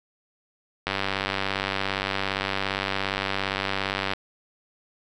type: click train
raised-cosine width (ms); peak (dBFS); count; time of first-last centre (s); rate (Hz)
0.3; -9; 319; 0.87-4.135; 97.4
effects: none